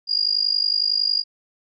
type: tone with amplitude modulation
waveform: sine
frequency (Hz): 4839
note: D#8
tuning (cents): -49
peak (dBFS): -14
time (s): 0.07-1.24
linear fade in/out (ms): 50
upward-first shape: sine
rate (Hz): 50.9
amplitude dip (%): 90
effects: none